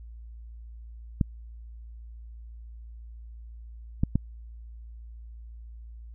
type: clicks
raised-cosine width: 5 ms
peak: -10 dBFS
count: 3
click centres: 1.212 / 4.035 / 4.156 s
effects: added 57 Hz sine -41 dBFS peak until 6.14 s